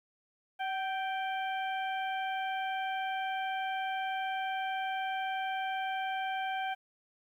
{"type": "harmonic tone with a mistuned harmonic", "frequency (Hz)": 784, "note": "G5", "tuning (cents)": 0, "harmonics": [1, 2, 3, 4], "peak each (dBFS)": [-33, -39, -43, -45], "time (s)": [0.59, 6.75], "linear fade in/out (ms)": 20, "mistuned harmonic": 1, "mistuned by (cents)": -50, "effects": ["11-bit"]}